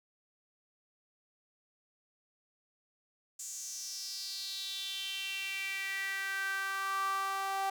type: tone with high-pass filter sweep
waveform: sawtooth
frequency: 389.4 Hz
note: G4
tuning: 12 cents flat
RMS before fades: -37 dBFS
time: 3.39-7.7 s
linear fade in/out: 5 ms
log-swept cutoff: 7200 to 840 Hz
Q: 5.2
effects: none